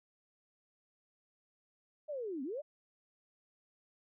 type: linear two-way sweep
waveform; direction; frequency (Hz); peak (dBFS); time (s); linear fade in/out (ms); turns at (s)
sine; down then up; 625 to 246.9 to 625; -37; 2.08-2.62; 20; 2.43
effects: none